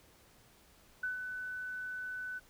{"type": "tone with ADSR envelope", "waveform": "sine", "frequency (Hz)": 1500, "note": "F#6", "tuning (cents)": 23, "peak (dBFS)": -32, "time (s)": [1.03, 2.4], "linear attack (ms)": 6, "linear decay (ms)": 130, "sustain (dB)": -6, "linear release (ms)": 26, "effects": ["pink hiss -63 dBFS RMS until 2.49 s"]}